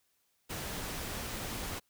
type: noise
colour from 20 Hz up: pink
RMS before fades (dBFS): -39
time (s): 0.49-1.8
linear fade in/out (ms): 20
effects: white hiss -75 dBFS RMS until 1.89 s